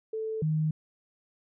sine tone pair in turn, 440 / 155.56 Hz, A4 / D#3, 0 / 0 cents, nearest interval octave + tritone, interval 1800 cents, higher first, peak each -30 / -24 dBFS, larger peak second, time 0.13-0.42 / 0.42-0.71 s, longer neither, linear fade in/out 5 ms, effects none

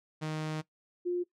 sawtooth / sine tone pair in turn, 155.56 / 354.3 Hz, D#3 / F4, 0 / +25 cents, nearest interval octave + major second, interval 1425 cents, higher second, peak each -29 / -28 dBFS, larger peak second, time 0.21-0.62 / 1.05-1.24 s, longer first, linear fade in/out 20 ms, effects noise-tail reverb RT60 0.1 s tail -19 dB re dry + low-pass 7000 Hz 12 dB/octave

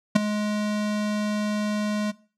square tone with ADSR envelope, 210 Hz, G#3, 19 cents sharp, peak -11 dBFS, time 0.15-2.12 s, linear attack 12 ms, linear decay 8 ms, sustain -13 dB, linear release 20 ms, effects noise-tail reverb RT60 0.4 s tail -20 dB re dry + low-pass 8000 Hz 12 dB/octave

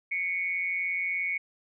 sine tone with amplitude modulation, 2217 Hz, C#7, in tune, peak -24 dBFS, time 0.11-1.38 s, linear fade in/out 10 ms, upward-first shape sine, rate 177 Hz, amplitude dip 65%, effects none

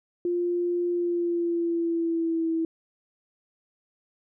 sine tone with pitch glide, 350 to 326.6 Hz, F4 to E4, +4 to -16 cents, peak -23 dBFS, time 0.25-2.65 s, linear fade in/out 2 ms, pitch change -120 cents, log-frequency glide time 0.91-2.5 s, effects none

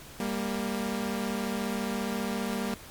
sawtooth tone pair together, 198.36 / 233.1 Hz, G3 / A#3, +21 / 0 cents, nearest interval minor third, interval 279 cents, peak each -28 dBFS, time 0.2-2.74 s, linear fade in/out 0 ms, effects pink hiss -47 dBFS RMS until 2.9 s + MP3 96 kbps

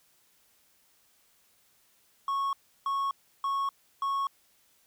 triangle tone bursts, 1102 Hz, C#6, 11 cents flat, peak -25 dBFS, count 4, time 2.28-4.27 s, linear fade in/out 2 ms, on 250 ms, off 330 ms, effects white hiss -66 dBFS RMS until 4.86 s

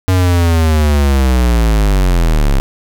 square linear sweep, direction down, 93.9 to 32.7 Hz, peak -9 dBFS, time 0.08-2.6 s, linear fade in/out 0 ms, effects none

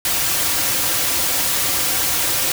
white noise with comb filter, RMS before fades -19 dBFS, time 0.05-2.52 s, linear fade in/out 2 ms, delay 4.7 ms, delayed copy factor -0.5, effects none

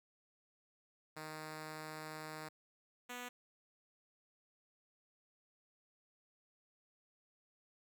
5% pulse tone pair in turn, 155.56 / 245.9 Hz, D#3 / B3, 0 / -7 cents, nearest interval minor sixth, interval 793 cents, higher second, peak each -34 / -33 dBFS, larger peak second, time 1.16-2.49 / 3.09-3.29 s, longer first, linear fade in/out 10 ms, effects none

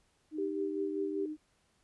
sine tone with pitch glide, 308.8 to 306.7 Hz, D#4 to D#4, -13 to -25 cents, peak -36 dBFS, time 0.31-1.37 s, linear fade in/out 50 ms, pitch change -12 cents, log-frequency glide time 0.56-1.01 s
sine tone with tremolo, 392.5 Hz, G4, 2 cents sharp, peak -31 dBFS, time 0.38-1.26 s, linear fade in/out 5 ms, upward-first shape sine, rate 5.1 Hz, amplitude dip 55%
effects pink hiss -72 dBFS RMS until 1.83 s + resampled to 24000 Hz

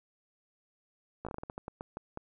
slowing click train, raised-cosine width 1 ms, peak -25 dBFS, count 13, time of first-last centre 1.25-2.174 s, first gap 16 ms, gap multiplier 1.26, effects none

